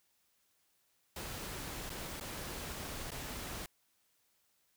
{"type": "noise with dropouts", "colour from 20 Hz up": "pink", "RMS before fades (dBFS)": -43, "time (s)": [1.16, 3.66], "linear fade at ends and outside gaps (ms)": 2, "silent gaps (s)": [[1.895, 1.901], [2.199, 2.209], [3.106, 3.117]], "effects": ["white hiss -75 dBFS RMS until 4.76 s"]}